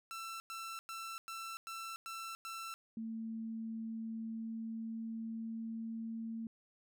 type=tone bursts; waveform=sawtooth; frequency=1339 Hz; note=E6; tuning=27 cents sharp; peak=-39 dBFS; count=7; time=0.11-2.74 s; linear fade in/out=0 ms; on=290 ms; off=100 ms
type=tone with pitch glide; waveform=sine; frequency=224.4 to 226.1 Hz; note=A3 to A3; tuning=+34 to +47 cents; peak=-39 dBFS; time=2.97-6.47 s; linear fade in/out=2 ms; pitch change=+13 cents; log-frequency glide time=4.02-6.15 s
effects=none